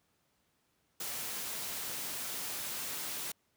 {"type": "noise", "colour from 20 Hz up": "white", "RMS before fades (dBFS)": -39, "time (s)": [1, 3.32], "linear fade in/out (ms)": 5, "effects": ["pink hiss -75 dBFS RMS until 3.56 s", "high-pass 80 Hz 12 dB/octave"]}